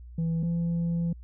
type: tone pair in turn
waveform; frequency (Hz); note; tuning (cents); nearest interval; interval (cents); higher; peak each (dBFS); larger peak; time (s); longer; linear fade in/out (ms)
sine; 164.81 / 169.35; E3 / E3; 0 / +47; unison; 47; second; -22; neither; 0.18-0.43 / 0.43-1.13; second; 5
effects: tanh soft clip ceiling -24 dBFS + added 60 Hz sine -42 dBFS peak until 1.23 s